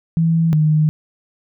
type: tone pair in turn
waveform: sine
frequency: 164.3 / 153.96 Hz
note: E3 / D#3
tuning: -5 / -18 cents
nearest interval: minor second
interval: 113 cents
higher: first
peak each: -12 / -11 dBFS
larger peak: second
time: 0.17-0.53 / 0.53-0.89 s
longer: neither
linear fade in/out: 0 ms
effects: none